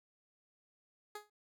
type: tone with exponential decay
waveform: 15% pulse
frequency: 418.3 Hz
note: G#4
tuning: 12 cents sharp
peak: -34 dBFS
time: 1.15-1.3 s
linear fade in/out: 5 ms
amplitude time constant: 32 ms
effects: none